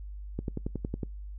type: click train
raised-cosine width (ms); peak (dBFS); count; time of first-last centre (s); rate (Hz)
3; -19; 8; 0.39-1.032; 10.9
effects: noise-tail reverb RT60 0.2 s tail -26 dB re dry + added 50 Hz sine -38 dBFS peak until 1.38 s